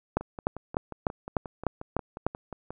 two click trains, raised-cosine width 1 ms, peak -10 / -23 dBFS, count 8 / 15, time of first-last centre 0.17-2.266 / 0.21-2.706 s, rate 3.34 / 5.61 Hz, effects none

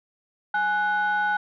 sine tone pair together, 835 / 1481.4 Hz, G#5 / F#6, +9 / +2 cents, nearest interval minor seventh, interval 993 cents, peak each -22 dBFS, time 0.54-1.37 s, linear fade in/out 5 ms, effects tanh soft clip ceiling -17 dBFS

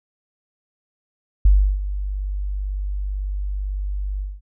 sine tone with ADSR envelope, 49 Hz, G1, in tune, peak -8 dBFS, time 1.45-4.41 s, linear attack 5 ms, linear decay 330 ms, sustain -14 dB, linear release 210 ms, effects none

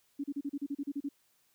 sine tone bursts, 283.1 Hz, C#4, 37 cents sharp, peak -32 dBFS, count 11, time 0.19-1.09 s, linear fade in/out 10 ms, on 50 ms, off 35 ms, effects white hiss -71 dBFS RMS until 1.54 s

